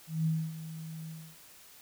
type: tone with ADSR envelope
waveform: sine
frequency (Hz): 160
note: D#3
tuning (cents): +49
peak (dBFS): -25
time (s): 0.07-1.37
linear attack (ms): 190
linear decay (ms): 260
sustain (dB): -14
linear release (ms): 290
effects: white hiss -55 dBFS RMS until 1.81 s